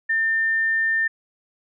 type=tone; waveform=sine; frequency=1800 Hz; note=A6; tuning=39 cents sharp; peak=-18 dBFS; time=0.09-1.08 s; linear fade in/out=10 ms; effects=none